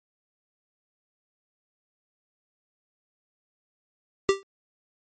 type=tone with exponential decay; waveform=square; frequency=392 Hz; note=G4; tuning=in tune; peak=-14 dBFS; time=4.29-4.43 s; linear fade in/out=0 ms; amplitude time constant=30 ms; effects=MP3 32 kbps